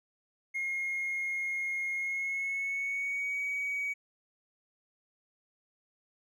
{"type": "tone with pitch glide", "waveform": "triangle", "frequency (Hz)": [2146, 2261], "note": ["C7", "C#7"], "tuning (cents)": [43, 34], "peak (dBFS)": -28, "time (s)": [0.54, 3.94], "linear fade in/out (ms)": 20, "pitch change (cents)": 91, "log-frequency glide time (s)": [1.93, 3.4], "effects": ["tanh soft clip ceiling -27 dBFS"]}